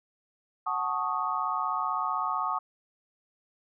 sine chord, D# half-diminished seventh, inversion first, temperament equal, 740 / 880 / 1108.7 / 1244.5 Hz, F#5 / A5 / C#6 / D#6, 0 / 0 / 0 / 0 cents, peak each -35 / -34 / -31 / -31 dBFS, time 0.66-2.59 s, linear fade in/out 10 ms, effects none

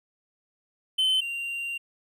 triangle tone pair in turn, 3062 / 2771 Hz, G7 / F7, -41 / -14 cents, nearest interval major second, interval 173 cents, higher first, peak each -19 / -28 dBFS, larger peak first, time 0.98-1.21 / 1.21-1.78 s, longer second, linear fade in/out 10 ms, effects none

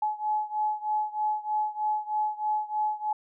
sine beating tone pair, 850 / 853.2 Hz, G#5 / G#5, +40 / +46 cents, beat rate 3.2 Hz, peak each -28 / -30 dBFS, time 0.02-3.13 s, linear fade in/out 5 ms, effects none

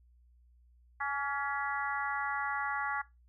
harmonic tone with a mistuned harmonic, 280 Hz, C#4, 18 cents sharp, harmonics 3 / 4 / 5 / 6 / 7, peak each -37 / -37 / -39 / -38 / -40 dBFS, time 1-3.02 s, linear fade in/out 10 ms, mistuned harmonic 4, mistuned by +28 cents, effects noise-tail reverb RT60 0.2 s tail -18 dB re dry + added 60 Hz sine -60 dBFS peak until 3.28 s

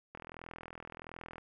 click train, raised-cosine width 0.5 ms, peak -30 dBFS, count 52, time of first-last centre 0.15-1.382 s, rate 41.4 Hz, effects none

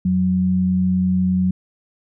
sine tone pair together, 87.31 / 184.2 Hz, F2 / F#3, 0 / -7 cents, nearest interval octave + minor second, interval 1293 cents, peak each -25 / -15 dBFS, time 0.05-1.51 s, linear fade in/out 5 ms, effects none

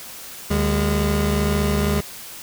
25% pulse tone pair together, 75.24 / 203.8 Hz, D2 / G#3, +42 / -32 cents, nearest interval octave + perfect fourth, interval 1726 cents, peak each -17 dBFS, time 0.5-2.01 s, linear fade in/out 10 ms, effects white hiss -37 dBFS RMS until 2.42 s

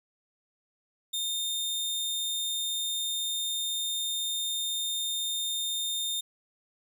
sawtooth tone, 3638 Hz, A#7, 43 cents flat, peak -26 dBFS, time 1.13-6.21 s, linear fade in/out 10 ms, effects none

